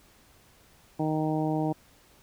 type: harmonic tone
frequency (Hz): 155.56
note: D#3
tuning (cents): 0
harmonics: 1 / 2 / 3 / 4 / 5 / 6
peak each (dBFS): -30 / -28 / -36 / -35 / -34 / -40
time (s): 0.99-1.73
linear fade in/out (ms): 10
effects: pink hiss -59 dBFS RMS until 2.22 s

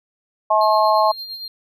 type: harmonic tone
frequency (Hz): 214.7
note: A3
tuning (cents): -42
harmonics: 3 / 4 / 5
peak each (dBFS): -17 / -17 / -17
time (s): 0.5-1.12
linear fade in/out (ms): 10
type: tone with tremolo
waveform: triangle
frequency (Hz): 4198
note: C8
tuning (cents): +5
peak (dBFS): -26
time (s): 0.61-1.48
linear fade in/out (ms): 2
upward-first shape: sine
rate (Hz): 8.7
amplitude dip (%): 50
effects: none

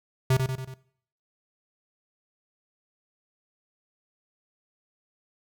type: tone with echo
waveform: square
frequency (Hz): 130.81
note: C3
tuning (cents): 0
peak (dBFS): -19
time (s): 0.3-0.37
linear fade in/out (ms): 5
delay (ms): 93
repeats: 4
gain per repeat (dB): -5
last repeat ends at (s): 0.742
effects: noise-tail reverb RT60 0.6 s tail -18 dB re dry

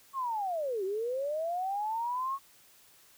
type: linear two-way sweep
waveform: sine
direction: down then up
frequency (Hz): 1108.7 to 370 to 1108.7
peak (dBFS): -30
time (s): 0.13-2.39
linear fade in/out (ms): 50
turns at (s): 0.84
effects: white hiss -60 dBFS RMS until 3.17 s

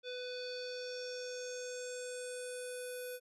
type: tone with low-pass filter sweep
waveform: square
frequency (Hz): 498.2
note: B4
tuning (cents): +15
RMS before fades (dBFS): -43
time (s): 0.03-3.2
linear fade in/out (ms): 50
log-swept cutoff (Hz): 3800 to 12000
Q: 5.4
effects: none

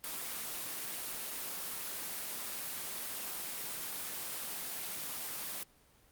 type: high-pass noise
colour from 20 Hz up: white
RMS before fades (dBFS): -40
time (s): 0.04-5.63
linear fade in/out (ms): 0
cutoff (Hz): 140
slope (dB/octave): 24
effects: pink hiss -65 dBFS RMS until 6.11 s + Opus 24 kbps

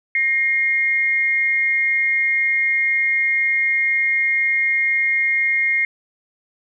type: tone pair together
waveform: sine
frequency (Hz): 1858 / 2134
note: A#6 / C7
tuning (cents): -6 / +34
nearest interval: major second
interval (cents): 240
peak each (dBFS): -23 / -16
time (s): 0.15-5.85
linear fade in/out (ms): 2
effects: none

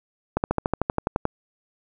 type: slowing click train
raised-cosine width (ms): 1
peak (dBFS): -7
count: 12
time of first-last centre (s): 0.37-1.254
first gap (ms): 69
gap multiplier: 1.03
effects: none

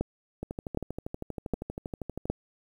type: two click trains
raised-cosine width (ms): 2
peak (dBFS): -21 / -14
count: 24 / 4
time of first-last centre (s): 0.43-2.255 / 0.01-2.3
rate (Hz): 12.6 / 1.31
effects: 9-bit

